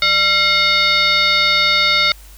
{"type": "tone with frequency modulation", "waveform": "sine", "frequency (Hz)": 2914, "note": "F#7", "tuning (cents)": -27, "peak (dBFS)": -11, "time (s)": [0.02, 2.12], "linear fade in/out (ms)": 2, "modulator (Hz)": 772, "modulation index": 2.1, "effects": ["added 50 Hz sine -38 dBFS peak until 2.37 s", "white hiss -45 dBFS RMS until 2.37 s"]}